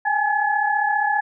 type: tone cluster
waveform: sine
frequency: 814 / 849 / 1706 Hz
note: G#5 / G#5 / G#6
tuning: -35 / +38 / +46 cents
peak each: -22 dBFS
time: 0.05-1.21 s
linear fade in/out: 10 ms
effects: none